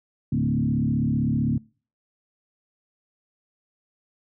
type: tone with frequency modulation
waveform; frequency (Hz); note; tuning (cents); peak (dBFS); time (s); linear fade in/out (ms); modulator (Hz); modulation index
sine; 185; F#3; 0; -20; 0.32-1.58; 5; 35.6; 2.3
effects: noise-tail reverb RT60 0.4 s tail -25 dB re dry